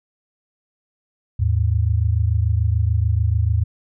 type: tone pair together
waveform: sine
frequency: 79.9 / 106.76 Hz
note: D#2 / G#2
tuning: +47 / +48 cents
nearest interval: perfect fourth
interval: 501 cents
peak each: -18 dBFS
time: 1.39-3.64 s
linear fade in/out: 10 ms
effects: none